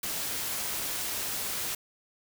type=noise; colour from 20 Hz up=white; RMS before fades=-33 dBFS; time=0.03-1.75 s; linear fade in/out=5 ms; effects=none